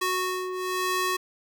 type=ring-modulated tone; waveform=sawtooth; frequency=737 Hz; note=F#5; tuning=7 cents flat; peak=-19 dBFS; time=0.01-1.17 s; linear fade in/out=10 ms; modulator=368 Hz; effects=none